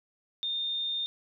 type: tone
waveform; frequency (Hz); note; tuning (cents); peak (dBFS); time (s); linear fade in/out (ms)
sine; 3636; A#7; -44; -29; 0.43-1.06; 0
effects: none